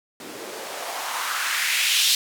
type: noise with band-pass filter sweep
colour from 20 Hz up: blue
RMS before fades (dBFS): -25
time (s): 0.2-2.15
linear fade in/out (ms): 2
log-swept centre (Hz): 270 to 3800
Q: 2.1
effects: none